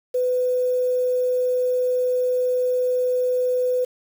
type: tone with quantisation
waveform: sine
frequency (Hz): 501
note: B4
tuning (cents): +25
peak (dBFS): -18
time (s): 0.14-3.85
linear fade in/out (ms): 10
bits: 7
effects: none